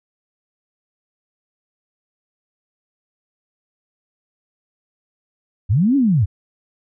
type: linear two-way sweep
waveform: sine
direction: up then down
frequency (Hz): 81.2 to 289.4 to 81.2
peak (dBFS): -12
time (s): 5.69-6.26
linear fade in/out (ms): 20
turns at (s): 5.96
effects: none